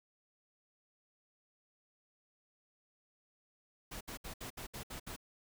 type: noise bursts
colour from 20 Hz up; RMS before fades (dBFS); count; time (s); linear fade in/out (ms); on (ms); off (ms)
pink; -45; 8; 3.91-5.164; 10; 99; 66
effects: none